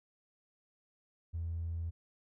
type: tone with tanh clipping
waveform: triangle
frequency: 83.3 Hz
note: E2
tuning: 19 cents sharp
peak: -34 dBFS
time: 1.33-1.91 s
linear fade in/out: 20 ms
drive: 1 dB
effects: none